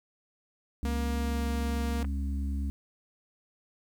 harmonic tone, 69.3 Hz, C#2, in tune, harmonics 1 / 3 / 4, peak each -29 / -39 / -41 dBFS, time 0.83-2.7 s, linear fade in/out 0 ms
sawtooth tone with pitch glide, 236.2 to 234.4 Hz, A#3 to A#3, +23 to +10 cents, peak -29 dBFS, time 0.85-2.03 s, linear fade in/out 0 ms, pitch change -13 cents, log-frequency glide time 1.09-1.45 s
clicks, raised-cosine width 0.5 ms, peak -29 dBFS, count 2, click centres 2.045 / 2.049 s
effects 10-bit

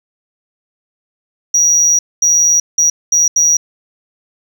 sine tone bursts at uneven times, 5770 Hz, F#8, 44 cents flat, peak -6 dBFS, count 5, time 1.54-1.99 / 2.22-2.6 / 2.78-2.9 / 3.12-3.28 / 3.36-3.57 s, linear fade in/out 5 ms, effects tanh soft clip ceiling -5 dBFS + 8-bit

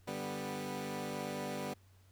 15% pulse chord, G major, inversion second, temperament equal with one note detuned, 146.83 / 196 / 246.1 Hz, D3 / G3 / B3, 0 / 0 / -6 cents, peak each -38 / -36 / -35 dBFS, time 0.07-1.74 s, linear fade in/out 10 ms, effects added 94 Hz sine -61 dBFS peak until 2.11 s + pink hiss -70 dBFS RMS until 2.11 s

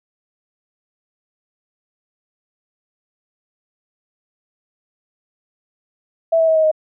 sine tone with pitch steps, 658 / 649.3 / 640.7 / 632.3 / 623.9 Hz, E5 / E5 / E5 / D#5 / D#5, -3 / -26 / -49 / +28 / +5 cents, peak -11 dBFS, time 6.32-6.715 s, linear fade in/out 10 ms, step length 79 ms, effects none

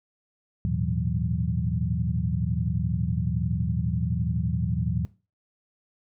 sine tone cluster, 79 / 109.1 / 120.9 / 163.2 / 184.5 Hz, D#2 / A2 / B2 / E3 / F#3, +27 / -14 / -36 / -17 / -5 cents, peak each -30 dBFS, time 0.65-5.05 s, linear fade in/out 0 ms, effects noise-tail reverb RT60 0.3 s tail -18 dB re dry

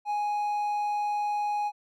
triangle tone, 830.6 Hz, G#5, in tune, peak -24 dBFS, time 0.05-1.72 s, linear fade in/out 50 ms, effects none

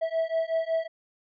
triangle beating tone pair, 650 / 655.4 Hz, E5 / E5, -24 / -10 cents, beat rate 5.4 Hz, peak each -26 dBFS, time 0.01-0.88 s, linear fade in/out 20 ms, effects resampled to 11025 Hz

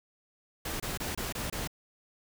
pink noise bursts, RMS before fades -35 dBFS, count 6, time 0.65-1.675 s, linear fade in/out 5 ms, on 150 ms, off 25 ms, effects none

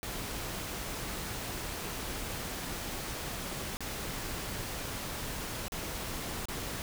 pink noise with dropouts, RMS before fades -38 dBFS, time 0.03-6.82 s, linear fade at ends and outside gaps 0 ms, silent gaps 3.77-3.806 / 5.682-5.721 / 6.455-6.485 s, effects none

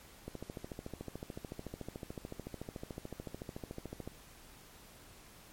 click train, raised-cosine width 2 ms, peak -28 dBFS, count 53, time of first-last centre 0.28-4.076 s, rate 13.7 Hz, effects pink hiss -57 dBFS RMS until 5.52 s + MP3 64 kbps

